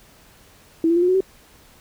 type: tone with pitch steps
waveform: sine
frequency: 327.4 / 337.6 / 348.1 / 358.9 / 370.1 / 381.6 Hz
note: E4 / E4 / F4 / F4 / F#4 / G4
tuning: -12 / +41 / -6 / +47 / 0 / -47 cents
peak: -14 dBFS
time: 0.84-1.206 s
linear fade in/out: 2 ms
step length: 61 ms
effects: pink hiss -51 dBFS RMS until 1.8 s